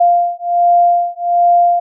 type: beating tone pair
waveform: sine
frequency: 697 / 698.3 Hz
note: F5 / F5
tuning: -4 / 0 cents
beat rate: 1.3 Hz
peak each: -12 dBFS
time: 0-1.8 s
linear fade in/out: 10 ms
effects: none